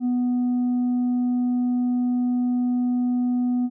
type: tone with tanh clipping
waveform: sine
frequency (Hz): 246.9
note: B3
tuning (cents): 0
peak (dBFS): -20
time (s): 0-3.7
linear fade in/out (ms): 50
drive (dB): 2
effects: none